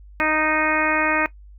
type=harmonic tone; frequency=310 Hz; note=D#4; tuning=6 cents flat; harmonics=1 / 2 / 3 / 4 / 5 / 6 / 7 / 8; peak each=-26 / -26 / -26 / -26 / -26 / -26 / -26 / -26 dBFS; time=0.2-1.26 s; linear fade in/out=0 ms; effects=noise-tail reverb RT60 0.1 s tail -18 dB re dry + added 50 Hz sine -41 dBFS peak until 1.58 s